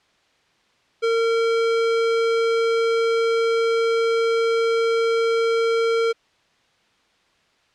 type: tone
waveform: square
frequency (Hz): 457.5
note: A#4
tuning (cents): -32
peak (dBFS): -18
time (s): 1.02-6.13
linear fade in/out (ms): 20
effects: white hiss -61 dBFS RMS until 7.74 s + low-pass 4000 Hz 12 dB/octave